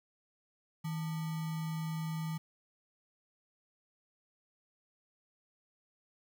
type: tone with sample-and-hold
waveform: sine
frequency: 159.9 Hz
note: D#3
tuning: 48 cents sharp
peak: -34 dBFS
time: 0.84-2.38 s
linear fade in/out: 10 ms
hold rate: 1050 Hz
effects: none